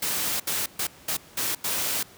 white noise bursts at uneven times, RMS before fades -27 dBFS, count 6, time 0.02-0.4 / 0.47-0.66 / 0.79-0.87 / 1.08-1.17 / 1.37-1.55 / 1.64-2.03 s, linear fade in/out 5 ms, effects pink hiss -50 dBFS RMS until 2.17 s + high-pass 80 Hz 12 dB/octave

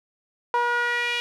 sawtooth tone with band-pass filter sweep, 480 Hz, B4, 49 cents flat, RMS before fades -24 dBFS, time 0.54-1.2 s, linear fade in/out 0 ms, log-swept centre 1000 to 2800 Hz, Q 3, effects none

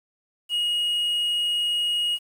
triangle tone with quantisation, 2883 Hz, F#7, 46 cents flat, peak -20 dBFS, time 0.49-2.19 s, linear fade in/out 50 ms, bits 8, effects none

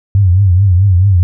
sine tone with vibrato, 94 Hz, F#2, 28 cents sharp, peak -5 dBFS, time 0.15-1.23 s, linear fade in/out 0 ms, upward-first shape triangle, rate 4.6 Hz, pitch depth 160 cents each way, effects none

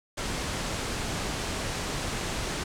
pink low-pass noise, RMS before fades -32 dBFS, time 0.17-2.64 s, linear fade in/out 10 ms, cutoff 9000 Hz, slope 24 dB/octave, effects none

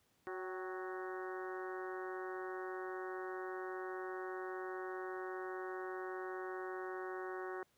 harmonic tone with a mistuned harmonic, 185 Hz, F#3, in tune, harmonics 2 / 3 / 4 / 5 / 6 / 7 / 8 / 9 / 10, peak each -43 / -54 / -50 / -57 / -50 / -56 / -52 / -58 / -54 dBFS, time 0.27-7.63 s, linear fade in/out 0 ms, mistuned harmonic 4, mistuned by +49 cents, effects pink hiss -75 dBFS RMS until 7.77 s + high-pass 80 Hz 12 dB/octave

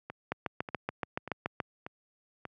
two click trains, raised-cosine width 0.5 ms, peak -16 / -24 dBFS, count 10 / 5, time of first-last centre 0.32-1.602 / 0.1-2.453 s, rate 7.02 / 1.7 Hz, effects high-pass 100 Hz 12 dB/octave

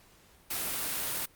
white noise, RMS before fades -33 dBFS, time 0.5-1.26 s, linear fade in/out 10 ms, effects pink hiss -60 dBFS RMS until 1.35 s + Opus 48 kbps

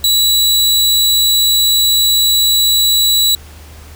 sawtooth tone, 3928 Hz, B7, 10 cents flat, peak -6 dBFS, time 0.04-3.35 s, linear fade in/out 2 ms, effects added 76 Hz sine -34 dBFS peak until 3.95 s + pink hiss -40 dBFS RMS until 3.95 s

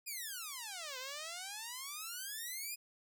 5% pulse exponential two-way sweep, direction down then up, 2505 to 501 to 2505 Hz, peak -31 dBFS, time 0.06-2.76 s, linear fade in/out 20 ms, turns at 0.98 s, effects none

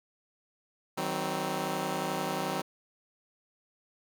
10% pulse chord, C diminished, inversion first, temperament just, 156.98 / 188.37 / 261.6 Hz, Eb3 / Gb3 / C4, +16 / +31 / 0 cents, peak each -28 / -26 / -28 dBFS, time 0.97-2.62 s, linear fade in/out 10 ms, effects none

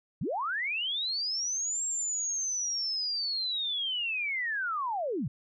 sine linear two-way sweep, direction up then down, 103.8 to 7550 to 103.8 Hz, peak -29 dBFS, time 0.21-5.28 s, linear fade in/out 5 ms, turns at 1.84 s, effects none

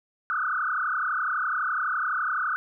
sine tone with frequency modulation, 1363 Hz, F6, 43 cents flat, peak -24 dBFS, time 0.3-2.56 s, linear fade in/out 0 ms, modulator 31.9 Hz, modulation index 5.2, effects none

